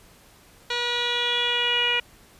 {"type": "tone with low-pass filter sweep", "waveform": "10% pulse", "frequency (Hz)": 482.1, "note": "B4", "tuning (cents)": -42, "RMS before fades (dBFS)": -24, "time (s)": [0.7, 2], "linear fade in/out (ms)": 5, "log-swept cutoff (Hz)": [4300, 2700], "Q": 6.9, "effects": ["pink hiss -53 dBFS RMS until 2.39 s", "resampled to 32000 Hz"]}